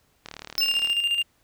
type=click train; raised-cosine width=0.2 ms; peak=-19 dBFS; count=25; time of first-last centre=0.26-0.9 s; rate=37.5 Hz
type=tone with exponential decay; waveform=square; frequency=5274 Hz; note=E8; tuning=in tune; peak=-20 dBFS; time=0.58-1.04 s; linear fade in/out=0 ms; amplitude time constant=100 ms
type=tone with tremolo; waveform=triangle; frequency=2800 Hz; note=F7; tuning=4 cents sharp; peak=-18 dBFS; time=0.61-1.23 s; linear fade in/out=10 ms; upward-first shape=square; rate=14 Hz; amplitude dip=50%
effects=pink hiss -65 dBFS RMS until 1.43 s